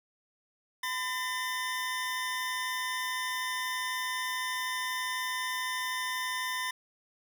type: tone pair together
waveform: 25% pulse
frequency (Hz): 1012 / 1803.2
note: B5 / A6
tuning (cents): +42 / +42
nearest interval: minor seventh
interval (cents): 1000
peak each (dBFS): -30 / -31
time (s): 0.83-6.71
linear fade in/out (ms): 5
effects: none